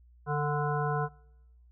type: harmonic tone with a mistuned harmonic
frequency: 146.83 Hz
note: D3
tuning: in tune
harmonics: 1 / 3 / 5 / 7 / 9 / 10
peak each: -30 / -34 / -34 / -35 / -40 / -39 dBFS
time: 0.26-1.09 s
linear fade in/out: 50 ms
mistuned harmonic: 3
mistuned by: +22 cents
effects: noise-tail reverb RT60 1.0 s tail -26 dB re dry + added 60 Hz sine -55 dBFS peak until 1.71 s